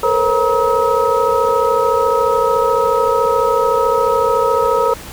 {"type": "tone cluster", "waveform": "sine", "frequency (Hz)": [445.6, 479.5, 535, 947, 1280], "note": ["A4", "A#4", "C5", "A#5", "D#6"], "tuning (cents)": [22, 49, 38, 27, 49], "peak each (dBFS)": -18, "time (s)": [0.03, 4.94], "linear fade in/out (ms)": 5, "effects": ["pink hiss -33 dBFS RMS until 5.12 s"]}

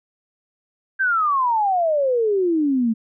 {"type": "exponential sweep", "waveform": "sine", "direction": "down", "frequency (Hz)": [1598, 217.6], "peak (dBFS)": -16, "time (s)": [0.99, 2.94], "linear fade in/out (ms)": 20, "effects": []}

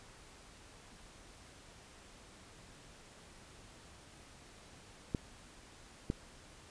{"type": "clicks", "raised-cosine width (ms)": 3, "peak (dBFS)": -20, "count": 2, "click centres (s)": [5.148, 6.101], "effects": ["pink hiss -57 dBFS RMS until 6.7 s", "resampled to 22050 Hz"]}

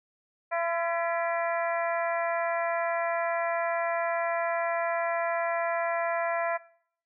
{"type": "harmonic tone with a mistuned harmonic", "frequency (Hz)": 337.8, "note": "E4", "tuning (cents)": 42, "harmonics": [2, 3, 4, 5, 6, 7], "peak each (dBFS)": [-28, -34, -36, -37, -37, -40], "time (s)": [0.51, 6.58], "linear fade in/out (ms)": 20, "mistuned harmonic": 6, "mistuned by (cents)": -46, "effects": ["noise-tail reverb RT60 0.6 s tail -20 dB re dry"]}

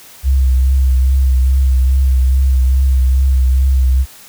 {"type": "tone with vibrato", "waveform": "sine", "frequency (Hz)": 65.41, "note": "C2", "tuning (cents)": 0, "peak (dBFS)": -8, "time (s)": [0.23, 4.06], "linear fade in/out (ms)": 50, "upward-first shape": "triangle", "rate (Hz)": 2.4, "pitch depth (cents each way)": 43, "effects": ["white hiss -39 dBFS RMS until 4.28 s"]}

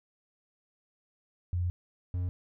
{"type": "tone pair in turn", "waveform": ["sine", "triangle"], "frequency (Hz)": [88.4, 89.89], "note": ["F2", "F#2"], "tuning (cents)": [22, -50], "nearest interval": "unison", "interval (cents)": 28, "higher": "second", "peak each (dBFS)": -27, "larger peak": "neither", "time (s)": [[1.53, 1.7], [2.14, 2.29]], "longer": "first", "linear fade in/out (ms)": 0, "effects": []}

